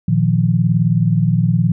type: chord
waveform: sine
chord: Bb suspended fourth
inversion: none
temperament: equal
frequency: 116.54 / 155.56 / 174.61 Hz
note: Bb2 / Eb3 / F3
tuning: 0 / 0 / 0 cents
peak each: -16 dBFS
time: 0.08-1.72 s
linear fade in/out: 5 ms
effects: none